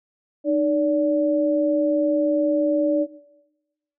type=tone pair together; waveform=sine; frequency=305.7 / 577 Hz; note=D#4 / D5; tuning=-30 / -31 cents; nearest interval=major seventh; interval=1099 cents; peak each=-20 dBFS; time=0.44-3.07 s; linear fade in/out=50 ms; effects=noise-tail reverb RT60 1.0 s tail -19 dB re dry

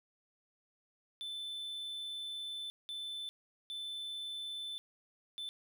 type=tone bursts at uneven times; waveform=triangle; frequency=3523 Hz; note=A7; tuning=1 cent sharp; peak=-38 dBFS; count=4; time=1.21-2.7 / 2.89-3.29 / 3.7-4.78 / 5.38-5.49 s; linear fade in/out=0 ms; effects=none

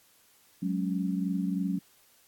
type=chord; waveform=sine; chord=F# suspended second; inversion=none; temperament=just; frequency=185 / 208.1 / 277.5 Hz; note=F#3 / G#3 / C#4; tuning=0 / +4 / +2 cents; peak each=-29 / -34 / -33 dBFS; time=0.62-1.79 s; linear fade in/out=10 ms; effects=white hiss -62 dBFS RMS until 2.27 s + AAC 64 kbps

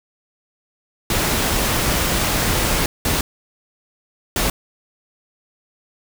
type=noise bursts at uneven times; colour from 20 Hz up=pink; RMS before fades=-19 dBFS; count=3; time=1.1-2.86 / 3.05-3.21 / 4.36-4.5 s; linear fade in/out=2 ms; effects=none

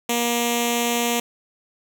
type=tone with notch filter; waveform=5% pulse; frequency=237.2 Hz; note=A#3; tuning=30 cents sharp; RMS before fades=-22 dBFS; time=0.09-1.2 s; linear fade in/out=5 ms; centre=1500 Hz; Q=0.72; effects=none

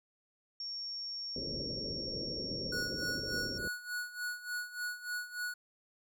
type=tone; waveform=sine; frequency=5510 Hz; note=F8; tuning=24 cents flat; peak=-38 dBFS; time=0.6-3.58 s; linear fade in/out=2 ms
type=low-pass noise; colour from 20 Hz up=white; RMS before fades=-42 dBFS; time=1.36-3.68 s; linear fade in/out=2 ms; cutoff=570 Hz; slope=96 dB/octave
type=tone with tremolo; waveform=square; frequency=1463 Hz; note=F#6; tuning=20 cents flat; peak=-35 dBFS; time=2.72-5.54 s; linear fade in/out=5 ms; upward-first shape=sine; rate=3.4 Hz; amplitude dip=80%
effects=none

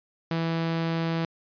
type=tone; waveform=sawtooth; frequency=164.81 Hz; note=E3; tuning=in tune; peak=-21 dBFS; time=0.31-1.25 s; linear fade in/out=2 ms; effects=resampled to 11025 Hz

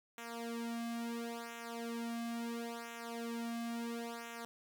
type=tone with flanger; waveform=sawtooth; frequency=233.1 Hz; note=A#3; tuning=in tune; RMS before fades=-42 dBFS; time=0.18-4.45 s; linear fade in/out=0 ms; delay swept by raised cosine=0.21 to 2.11 ms; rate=0.73 Hz; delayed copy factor=-0.95; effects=none

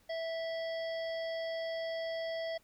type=harmonic tone; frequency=657 Hz; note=E5; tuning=6 cents flat; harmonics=1 / 3 / 5 / 7 / 8; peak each=-35 / -45 / -49 / -52 / -53 dBFS; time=0.09-2.58 s; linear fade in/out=10 ms; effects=pink hiss -68 dBFS RMS until 2.63 s

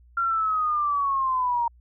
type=linear sweep; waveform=sine; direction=down; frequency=1382 to 929 Hz; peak=-21 dBFS; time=0.17-1.68 s; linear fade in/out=5 ms; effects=added 60 Hz sine -51 dBFS peak until 1.8 s

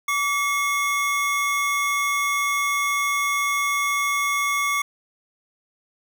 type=tone pair together; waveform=square; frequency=1149 / 2169 Hz; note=D6 / C#7; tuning=-38 / -38 cents; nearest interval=major seventh; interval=1100 cents; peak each=-24 dBFS; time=0.08-4.82 s; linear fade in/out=5 ms; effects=none

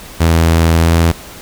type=tone with pitch glide; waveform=sawtooth; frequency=82.41 to 83.27 Hz; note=E2 to E2; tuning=0 to +18 cents; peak=-4 dBFS; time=0.2-1.12 s; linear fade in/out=10 ms; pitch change=+18 cents; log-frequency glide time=0.79-0.91 s; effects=pink hiss -33 dBFS RMS until 1.41 s

